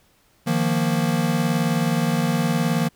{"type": "chord", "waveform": "square", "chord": "Eb suspended second", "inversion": "none", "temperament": "equal", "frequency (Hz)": [155.56, 174.61, 233.1], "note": ["Eb3", "F3", "Bb3"], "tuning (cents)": [0, 0, 0], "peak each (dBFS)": -24, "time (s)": [0.46, 2.89], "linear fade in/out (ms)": 20, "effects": ["pink hiss -60 dBFS RMS until 2.95 s"]}